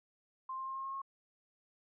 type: tone with pitch steps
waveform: sine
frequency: 1051 / 1057.7 / 1064.4 / 1071.2 / 1078.1 / 1084.9 Hz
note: C6 / C6 / C6 / C6 / C#6 / C#6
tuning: +7 / +18 / +29 / +40 / -49 / -38 cents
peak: -38 dBFS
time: 0.49-1.018 s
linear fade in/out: 5 ms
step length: 88 ms
effects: none